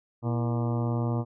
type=harmonic tone with a mistuned harmonic; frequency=118.9 Hz; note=A#2; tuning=35 cents sharp; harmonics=1 / 2 / 3 / 4 / 5 / 6 / 7 / 8 / 9 / 10; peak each=-26 / -32 / -36 / -38 / -40 / -42 / -43 / -44 / -45 / -46 dBFS; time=0.22-1.25 s; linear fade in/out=50 ms; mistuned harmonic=3; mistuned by=-94 cents; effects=none